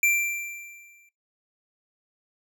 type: tone with exponential decay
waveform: square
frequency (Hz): 2356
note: D7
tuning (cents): +5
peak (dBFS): -18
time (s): 0.03-1.09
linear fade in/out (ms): 2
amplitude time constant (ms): 230
effects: noise-tail reverb RT60 0.2 s tail -21 dB re dry